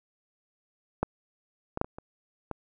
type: clicks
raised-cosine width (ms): 1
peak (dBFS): -11 / -17 / -9 / -25 / -26 / -19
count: 6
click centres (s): 1.03 / 1.774 / 1.814 / 1.845 / 1.985 / 2.513
effects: none